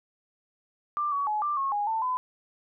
sine tone with pitch steps, 1185 / 1128 / 848 / 1182 / 1090 / 824 / 891 / 1011 Hz, D6 / C#6 / G#5 / D6 / C#6 / G#5 / A5 / B5, +15 / +30 / +36 / +11 / -29 / -14 / +22 / +40 cents, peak -25 dBFS, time 0.97-2.17 s, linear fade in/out 0 ms, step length 150 ms, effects none

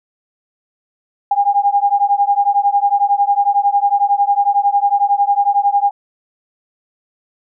sine beating tone pair, 803 / 814 Hz, G5 / G#5, +41 / -35 cents, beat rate 11 Hz, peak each -14 dBFS, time 1.31-5.91 s, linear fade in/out 5 ms, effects none

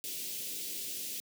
white band-stop noise, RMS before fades -39 dBFS, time 0.04-1.2 s, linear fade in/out 0 ms, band 460 to 2600 Hz, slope 24 dB/octave, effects high-pass 200 Hz 12 dB/octave

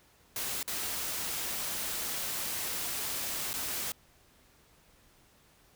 white noise with dropouts, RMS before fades -35 dBFS, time 0.36-3.92 s, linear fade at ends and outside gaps 1 ms, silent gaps 0.629-0.678 / 3.531-3.539 s, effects pink hiss -63 dBFS RMS until 5.75 s

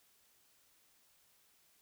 silence, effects white hiss -70 dBFS RMS until 1.81 s

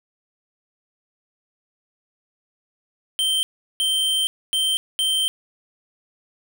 square tone bursts at uneven times, 3124 Hz, G7, 7 cents flat, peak -19 dBFS, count 4, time 3.19-3.43 / 3.8-4.27 / 4.53-4.77 / 4.99-5.28 s, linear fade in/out 0 ms, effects none

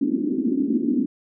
pink band-pass noise, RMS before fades -22 dBFS, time 0.01-1.06 s, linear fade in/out 10 ms, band 230 to 320 Hz, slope 48 dB/octave, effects none

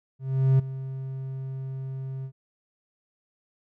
triangle tone with ADSR envelope, 133 Hz, C3, 29 cents sharp, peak -13 dBFS, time 0.19-2.32 s, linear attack 400 ms, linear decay 12 ms, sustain -16 dB, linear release 75 ms, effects none

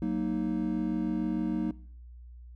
triangle chord, D# minor, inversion first, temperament just, 186.68 / 233.3 / 311.1 Hz, F#3 / A#3 / D#4, +16 / +2 / 0 cents, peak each -30 dBFS, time 0.02-1.71 s, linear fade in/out 2 ms, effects noise-tail reverb RT60 0.6 s tail -22 dB re dry + added 60 Hz sine -45 dBFS peak until 2.55 s

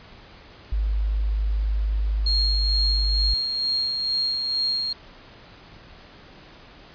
sine tone, 51.91 Hz, G#1, in tune, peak -20 dBFS, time 0.72-3.34 s, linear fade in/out 5 ms
sine tone with tremolo, 4246 Hz, C8, 25 cents sharp, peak -20 dBFS, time 2.26-4.93 s, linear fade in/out 5 ms, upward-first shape sine, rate 2.2 Hz, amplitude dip 35%
effects pink hiss -47 dBFS RMS until 6.94 s + resampled to 11025 Hz

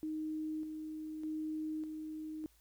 sine tone with tremolo, 311.1 Hz, D#4, in tune, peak -36 dBFS, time 0.03-2.46 s, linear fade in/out 0 ms, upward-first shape square, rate 0.83 Hz, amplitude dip 40%, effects added 56 Hz sine -68 dBFS peak until 2.6 s + white hiss -70 dBFS RMS until 2.6 s

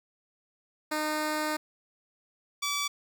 10% pulse tone pair in turn, 306.1 / 1151.3 Hz, D#4 / D6, -28 / -35 cents, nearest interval octave + major seventh, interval 2293 cents, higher second, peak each -20 dBFS, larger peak neither, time 0.91-1.57 / 2.62-2.88 s, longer first, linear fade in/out 10 ms, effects none

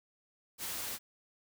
white noise, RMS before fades -39 dBFS, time 0.58-0.99 s, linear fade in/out 50 ms, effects none

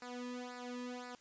sawtooth tone with flanger, 246.9 Hz, B3, in tune, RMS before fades -45 dBFS, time 0.02-1.15 s, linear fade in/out 2 ms, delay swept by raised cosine 0.31 to 1.41 ms, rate 1.9 Hz, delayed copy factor -0.95, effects white hiss -65 dBFS RMS until 1.2 s + resampled to 16000 Hz

